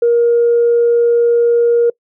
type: tone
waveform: sine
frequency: 471.9 Hz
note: A#4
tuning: 21 cents sharp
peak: -7 dBFS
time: 0.02-1.9 s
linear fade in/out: 5 ms
effects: noise-tail reverb RT60 0.1 s tail -25 dB re dry + tanh soft clip ceiling -4 dBFS